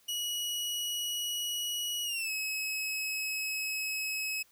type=tone with pitch glide; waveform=sawtooth; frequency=2914 to 2566 Hz; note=F#7 to E7; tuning=-27 to -47 cents; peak=-29 dBFS; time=0.08-4.43 s; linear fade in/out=10 ms; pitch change=-220 cents; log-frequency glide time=2.04-2.31 s; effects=white hiss -65 dBFS RMS until 4.51 s